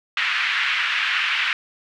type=band-pass noise; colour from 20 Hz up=white; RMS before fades=-22 dBFS; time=0.17-1.53 s; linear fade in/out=2 ms; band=1400 to 2800 Hz; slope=24 dB/octave; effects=none